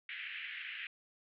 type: band-pass noise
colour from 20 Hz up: pink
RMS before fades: -44 dBFS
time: 0.09-0.87 s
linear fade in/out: 2 ms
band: 1700 to 3000 Hz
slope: 48 dB/octave
effects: none